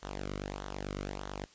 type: tone with flanger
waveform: sawtooth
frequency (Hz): 49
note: G1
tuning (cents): 0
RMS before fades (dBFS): -40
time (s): 0.02-1.46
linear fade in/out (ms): 20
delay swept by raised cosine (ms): 0.4 to 1.19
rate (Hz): 1.6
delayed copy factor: -0.75
effects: white hiss -60 dBFS RMS until 1.54 s + resampled to 16000 Hz